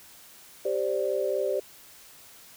sine chord, G suspended fourth, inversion none, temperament equal, 392 / 523.3 / 587.3 Hz, G4 / C5 / D5, 0 / 0 / 0 cents, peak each -29 dBFS, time 0.65-1.6 s, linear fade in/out 5 ms, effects white hiss -51 dBFS RMS until 2.56 s

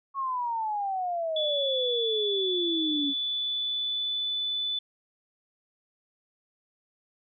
sine exponential sweep, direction down, 1108.7 to 273.6 Hz, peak -27 dBFS, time 0.14-3.14 s, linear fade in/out 50 ms
sine tone with pitch glide, 3439 to 3491 Hz, A7 to A7, -40 to -14 cents, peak -27 dBFS, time 1.36-4.79 s, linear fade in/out 5 ms, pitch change +26 cents, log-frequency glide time 1.55-4.37 s
effects none

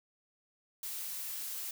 blue noise, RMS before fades -40 dBFS, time 0.83-1.71 s, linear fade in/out 2 ms, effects none

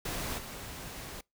pink noise with level steps, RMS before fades -36 / -43 dBFS, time 0.05-1.21 s, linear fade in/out 5 ms, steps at 0.37 s, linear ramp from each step 20 ms, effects noise-tail reverb RT60 0.2 s tail -25 dB re dry

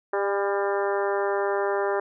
harmonic tone with a mistuned harmonic, 199.4 Hz, G3, 30 cents sharp, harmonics 2 / 3 / 4 / 5 / 6 / 7 / 8 / 9, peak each -25 / -29 / -31 / -33 / -35 / -36 / -37 / -38 dBFS, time 0.13-2 s, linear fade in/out 5 ms, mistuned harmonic 4, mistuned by +21 cents, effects none

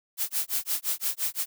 blue noise with tremolo, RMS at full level -26 dBFS, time 0.17-1.46 s, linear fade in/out 50 ms, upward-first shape sine, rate 5.8 Hz, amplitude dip 100%, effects none

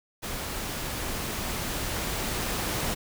pink noise with level ramp, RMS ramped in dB -34 to -29 dBFS, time 0.22-2.95 s, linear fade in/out 20 ms, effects none

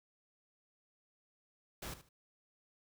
pink noise with echo, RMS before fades -44 dBFS, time 1.82-1.94 s, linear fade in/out 5 ms, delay 75 ms, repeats 2, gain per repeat -13 dB, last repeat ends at 2.09 s, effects none

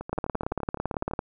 two click trains, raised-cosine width 1 ms, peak -21 / -13 dBFS, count 14 / 20, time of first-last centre 0.01-1.112 / 0.13-1.191 s, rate 11.8 / 17.9 Hz, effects none

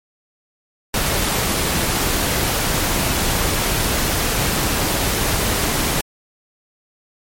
pink noise, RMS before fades -19 dBFS, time 0.94-6.01 s, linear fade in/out 2 ms, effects MP3 64 kbps

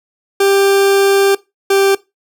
40% pulse tone pair in turn, 394.7 / 392.5 Hz, G4 / G4, +12 / +2 cents, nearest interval unison, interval 10 cents, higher first, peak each -8 dBFS, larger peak neither, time 0.4-1.35 / 1.7-1.95 s, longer first, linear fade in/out 5 ms, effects noise-tail reverb RT60 0.2 s tail -19 dB re dry

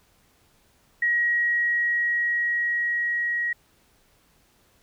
sine tone with level ramp, 1900 Hz, A#6, 33 cents sharp, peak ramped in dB -19 to -23 dBFS, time 1.02-3.53 s, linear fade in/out 5 ms, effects pink hiss -62 dBFS RMS until 4.82 s

